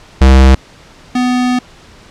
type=tone pair in turn; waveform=square; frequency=66 / 249.2 Hz; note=C2 / B3; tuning=+16 / +16 cents; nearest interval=octave + major seventh; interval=2300 cents; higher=second; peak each=-3 / -11 dBFS; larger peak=first; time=0.21-0.55 / 1.15-1.59 s; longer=second; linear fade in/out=5 ms; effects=pink hiss -40 dBFS RMS until 2.1 s + low-pass 6000 Hz 12 dB/octave